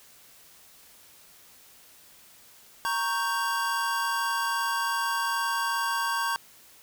square chord, G diminished, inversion first, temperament equal, 932.3 / 1108.7 / 1568 Hz, Bb5 / Db6 / G6, 0 / 0 / 0 cents, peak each -31 dBFS, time 2.85-6.36 s, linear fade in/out 0 ms, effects white hiss -54 dBFS RMS until 6.82 s

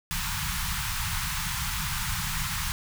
pink band-stop noise, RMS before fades -30 dBFS, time 0.11-2.72 s, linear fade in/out 0 ms, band 180 to 890 Hz, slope 48 dB/octave, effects none

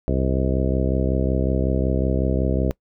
harmonic tone with a mistuned harmonic, 65.41 Hz, C2, in tune, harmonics 1 / 2 / 3 / 4 / 5 / 6 / 7 / 8 / 10, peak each -22 / -25 / -27 / -28 / -29 / -30 / -30 / -31 / -32 dBFS, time 0.08-2.71 s, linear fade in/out 0 ms, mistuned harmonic 10, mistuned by -63 cents, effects noise-tail reverb RT60 0.1 s tail -23 dB re dry

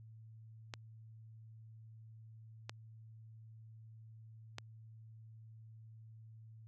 clicks, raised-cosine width 0.2 ms, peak -25 dBFS, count 3, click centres 0.738 / 2.695 / 4.584 s, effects added 111 Hz sine -53 dBFS peak until 6.67 s

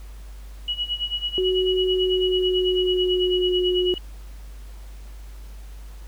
sine tone with tremolo, 2920 Hz, F#7, 24 cents flat, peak -21 dBFS, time 0.68-3.98 s, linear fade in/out 2 ms, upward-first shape sine, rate 9.1 Hz, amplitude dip 85%
sine tone with pitch glide, 371.5 to 362.6 Hz, F#4 to F#4, +7 to -35 cents, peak -19 dBFS, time 1.38-3.94 s, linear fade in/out 0 ms, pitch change -42 cents, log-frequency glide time 1.88-3.65 s
effects added 50 Hz sine -36 dBFS peak until 6.07 s + pink hiss -52 dBFS RMS until 6.07 s

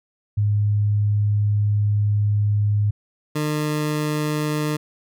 sine / 20% pulse tone pair in turn, 103.83 / 151.25 Hz, G#2 / D#3, 0 / -49 cents, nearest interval perfect fifth, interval 651 cents, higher second, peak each -16 dBFS, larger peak neither, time 0.37-2.91 / 3.35-4.77 s, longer first, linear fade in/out 10 ms, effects none

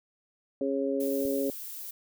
harmonic tone, 137.3 Hz, C#3, 16 cents flat, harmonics 2 / 3 / 4, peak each -30 / -31 / -31 dBFS, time 0.61-1.5 s, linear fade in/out 2 ms
violet noise, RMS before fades -40 dBFS, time 1-1.91 s, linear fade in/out 5 ms
click, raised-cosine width 5 ms, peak -35 dBFS, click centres 1.253 s
effects none

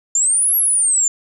sine exponential two-way sweep, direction up then down, 7090 to 11590 to 7090 Hz, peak -11 dBFS, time 0.15-1.08 s, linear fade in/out 2 ms, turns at 0.56 s, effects tanh soft clip ceiling -10 dBFS

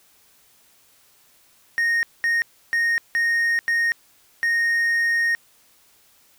triangle tone bursts at uneven times, 1856 Hz, A#6, 8 cents flat, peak -16 dBFS, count 6, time 1.78-2.03 / 2.24-2.42 / 2.73-2.98 / 3.15-3.59 / 3.68-3.92 / 4.43-5.35 s, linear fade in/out 0 ms, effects white hiss -57 dBFS RMS until 6.38 s

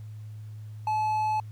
triangle tone, 861 Hz, A5, 38 cents flat, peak -22 dBFS, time 0.87-1.4 s, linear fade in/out 2 ms, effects added 107 Hz sine -38 dBFS peak until 1.51 s + pink hiss -63 dBFS RMS until 1.51 s

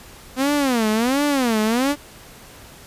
sawtooth tone with vibrato, 250.4 Hz, B3, 24 cents sharp, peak -13 dBFS, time 0.36-1.96 s, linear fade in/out 50 ms, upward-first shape sine, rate 1.4 Hz, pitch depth 270 cents each way, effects pink hiss -43 dBFS RMS until 2.86 s + resampled to 32000 Hz

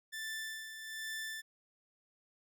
sawtooth tone with tremolo, 1765 Hz, A6, 5 cents sharp, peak -35 dBFS, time 0.12-1.42 s, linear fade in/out 20 ms, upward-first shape sine, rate 1.2 Hz, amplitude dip 55%, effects none

